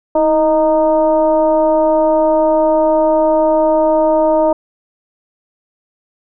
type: tone with frequency modulation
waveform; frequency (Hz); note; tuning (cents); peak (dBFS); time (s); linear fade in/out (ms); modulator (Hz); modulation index
sine; 623; D#5; +2; -9; 0.15-4.53; 5; 303; 0.88
effects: none